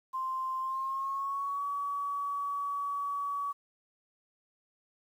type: tone with pitch glide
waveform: sine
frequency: 1046.5 to 1134.6 Hz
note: C6 to C#6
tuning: 0 to +40 cents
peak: -31 dBFS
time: 0.13-3.53 s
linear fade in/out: 20 ms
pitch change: +140 cents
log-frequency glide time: 0.6-1.64 s
effects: 10-bit